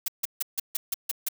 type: noise bursts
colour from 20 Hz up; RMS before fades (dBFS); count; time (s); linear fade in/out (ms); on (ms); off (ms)
blue; -27; 8; 0.06-1.286; 5; 22; 150
effects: none